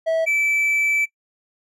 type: tone pair in turn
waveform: triangle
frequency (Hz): 650 / 2316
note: E5 / D7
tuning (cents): -24 / -25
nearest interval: octave + minor seventh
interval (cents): 2199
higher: second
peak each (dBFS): -15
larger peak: neither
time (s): 0.06-0.26 / 0.26-1.06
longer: second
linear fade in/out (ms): 20
effects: noise-tail reverb RT60 0.1 s tail -21 dB re dry + resampled to 32000 Hz